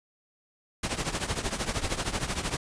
pink noise with tremolo, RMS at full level -27 dBFS, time 0.83-2.57 s, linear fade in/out 5 ms, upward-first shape triangle, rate 13 Hz, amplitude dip 85%, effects resampled to 22050 Hz

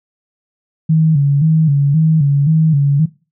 sine tone with vibrato, 150 Hz, D3, 37 cents sharp, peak -8 dBFS, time 0.89-3.06 s, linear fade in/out 10 ms, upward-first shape square, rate 1.9 Hz, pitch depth 100 cents each way, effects noise-tail reverb RT60 0.3 s tail -18 dB re dry

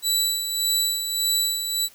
20% pulse tone with tremolo, 3951 Hz, B7, in tune, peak -13 dBFS, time 0.02-1.89 s, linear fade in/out 50 ms, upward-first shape sine, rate 1.7 Hz, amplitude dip 55%, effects white hiss -52 dBFS RMS until 1.94 s

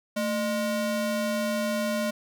square ring-modulated tone, 414.7 Hz, G#4, 3 cents flat, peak -23 dBFS, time 0.16-2.11 s, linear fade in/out 10 ms, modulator 193 Hz, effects none

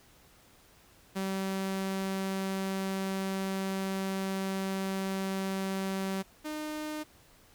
sawtooth tone pair in turn, 192.3 / 305.3 Hz, G3 / D#4, -33 / -33 cents, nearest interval minor sixth, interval 800 cents, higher second, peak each -27 / -31 dBFS, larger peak first, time 1.15-6.23 / 6.44-7.04 s, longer first, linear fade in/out 20 ms, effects pink hiss -60 dBFS RMS until 7.54 s

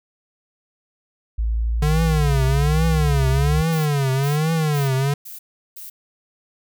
sine exponential sweep, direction up, 55 to 68.3 Hz, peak -18 dBFS, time 1.38-3.62 s, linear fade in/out 10 ms
square tone with vibrato, 146.83 Hz, D3, in tune, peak -18 dBFS, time 1.82-5.14 s, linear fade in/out 5 ms, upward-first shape triangle, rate 1.2 Hz, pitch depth 210 cents each way
violet noise bursts, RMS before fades -36 dBFS, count 5, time 3.72-5.9 s, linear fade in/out 10 ms, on 140 ms, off 370 ms
effects none

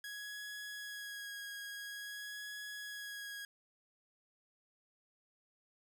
sawtooth tone with vibrato, 1661.2 Hz, G#6, in tune, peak -40 dBFS, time 0.04-3.45 s, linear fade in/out 2 ms, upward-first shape sine, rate 0.49 Hz, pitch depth 17 cents each way, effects none

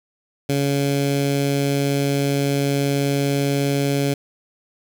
15% pulse tone with notch filter, 140.4 Hz, C#3, 22 cents sharp, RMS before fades -20 dBFS, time 0.49-4.14 s, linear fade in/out 5 ms, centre 1200 Hz, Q 1.1, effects none

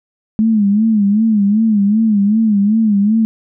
sine tone with vibrato, 211.6 Hz, G#3, 33 cents sharp, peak -9 dBFS, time 0.39-3.25 s, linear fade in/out 0 ms, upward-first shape sine, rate 2.6 Hz, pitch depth 110 cents each way, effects none

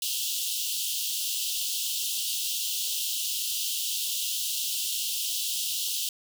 pink high-pass noise, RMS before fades -30 dBFS, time 0.02-6.09 s, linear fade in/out 2 ms, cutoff 2800 Hz, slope 96 dB/octave, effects none

